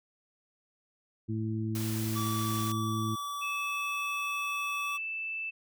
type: harmonic tone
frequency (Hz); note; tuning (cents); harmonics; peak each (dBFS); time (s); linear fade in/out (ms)
110; A2; 0; 1 / 2 / 3; -32 / -35 / -37; 1.28-3.16; 20
type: noise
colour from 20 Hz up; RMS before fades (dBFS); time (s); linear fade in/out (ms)
white; -40; 1.75-2.72; 2
type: tone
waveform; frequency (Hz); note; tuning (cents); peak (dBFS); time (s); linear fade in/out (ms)
square; 1152; D6; -34; -35; 2.15-4.98; 20
type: tone with pitch glide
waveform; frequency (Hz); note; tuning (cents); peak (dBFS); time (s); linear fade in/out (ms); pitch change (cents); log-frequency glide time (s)
sine; 2608 to 2641; E7 to E7; -19 to +3; -33; 3.41-5.51; 20; +22; 4.84-5
effects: none